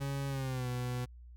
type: tone with pitch glide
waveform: 40% pulse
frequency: 138.59 to 124.18 Hz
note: C#3 to B2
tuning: 0 to +10 cents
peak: -33 dBFS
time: 0-1.06 s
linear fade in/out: 20 ms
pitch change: -190 cents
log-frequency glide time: 0.28-0.68 s
effects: added 60 Hz sine -49 dBFS peak until 1.36 s